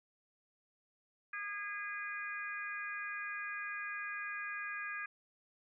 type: harmonic tone with a mistuned harmonic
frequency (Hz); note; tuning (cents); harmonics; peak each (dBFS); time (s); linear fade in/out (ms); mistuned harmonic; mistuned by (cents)
407.1; G#4; -35; 3 / 4 / 5 / 6; -46 / -41 / -48 / -46; 1.33-5.06; 5; 4; +17
effects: none